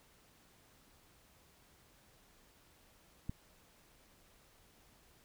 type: click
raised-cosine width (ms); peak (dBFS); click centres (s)
5; -26; 3.295
effects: pink hiss -66 dBFS RMS until 5.24 s